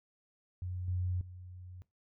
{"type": "tone with level steps", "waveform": "sine", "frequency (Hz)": 90.6, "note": "F#2", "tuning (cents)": -36, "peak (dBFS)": [-36, -31, -46], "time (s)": [0.62, 1.82], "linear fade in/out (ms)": 0, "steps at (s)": [0.88, 1.21], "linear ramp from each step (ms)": 2, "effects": ["noise-tail reverb RT60 0.2 s tail -18 dB re dry"]}